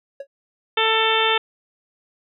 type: tone with exponential decay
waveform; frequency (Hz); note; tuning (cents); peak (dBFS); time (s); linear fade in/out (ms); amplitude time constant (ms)
triangle; 554.4; C#5; 0; -24; 0.2-0.27; 5; 15
type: harmonic tone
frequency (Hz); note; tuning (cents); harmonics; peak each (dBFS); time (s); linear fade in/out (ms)
444.3; A4; +17; 1 / 2 / 3 / 4 / 5 / 6 / 7 / 8; -23 / -23 / -24 / -26 / -27 / -25 / -25 / -24; 0.77-1.38; 5
effects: none